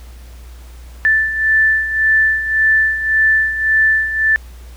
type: beating tone pair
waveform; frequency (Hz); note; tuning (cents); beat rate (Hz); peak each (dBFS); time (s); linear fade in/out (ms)
sine; 1760 / 1761.8; A6 / A6; 0 / +2; 1.8; -18 / -12; 1.05-4.36; 0
effects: added 60 Hz sine -33 dBFS peak until 4.76 s + pink hiss -46 dBFS RMS until 4.76 s